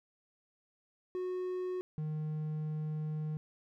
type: tone pair in turn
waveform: triangle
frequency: 366.2 / 153.97 Hz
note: F#4 / D#3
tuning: -18 / -18 cents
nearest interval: octave + minor third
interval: 1500 cents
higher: first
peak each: -32 / -32 dBFS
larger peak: neither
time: 1.15-1.81 / 1.98-3.37 s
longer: second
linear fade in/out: 0 ms
effects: none